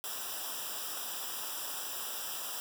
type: noise with comb filter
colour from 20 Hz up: white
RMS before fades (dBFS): -39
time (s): 0.04-2.6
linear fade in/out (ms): 0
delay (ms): 0.46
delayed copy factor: -1
effects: none